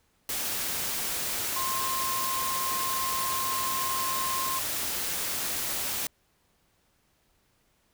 sine tone in noise, 1057 Hz, C6, 17 cents sharp, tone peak -30 dBFS, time 1.56-4.59 s, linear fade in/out 2 ms, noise white, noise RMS -31 dBFS, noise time 0.29-6.07 s, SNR -2 dB, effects pink hiss -69 dBFS RMS until 7.93 s

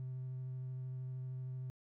triangle tone with vibrato, 128.9 Hz, C3, 26 cents flat, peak -37 dBFS, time 0-1.7 s, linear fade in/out 0 ms, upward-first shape sine, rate 13 Hz, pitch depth 12 cents each way, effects tanh soft clip ceiling -36 dBFS

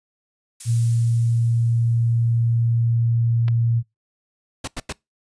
violet noise with exponential decay, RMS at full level -29 dBFS, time 0.6-2.95 s, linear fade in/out 5 ms, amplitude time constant 510 ms
sine tone, 116.54 Hz, A#2, in tune, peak -16 dBFS, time 0.65-3.83 s, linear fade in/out 50 ms
clicks, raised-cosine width 0.3 ms, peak -20 dBFS, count 2, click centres 3.481 / 3.484 s
pink noise bursts, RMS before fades -28 dBFS, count 3, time 4.64-4.926 s, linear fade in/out 5 ms, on 36 ms, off 89 ms
effects noise-tail reverb RT60 0.2 s tail -25 dB re dry + resampled to 22050 Hz

